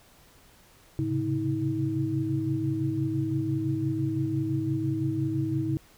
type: tone cluster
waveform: sine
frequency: 109.2 / 132.8 / 138.7 / 319.5 Hz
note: A2 / C3 / C#3 / D#4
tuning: -13 / +26 / +1 / +46 cents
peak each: -33 / -33 / -31 / -28 dBFS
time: 0.99-5.77 s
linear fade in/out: 0 ms
effects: pink hiss -57 dBFS RMS until 5.97 s